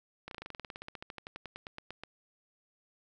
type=slowing click train; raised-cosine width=0.3 ms; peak=-26 dBFS; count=26; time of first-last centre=0.28-2.036 s; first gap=32 ms; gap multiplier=1.06; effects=none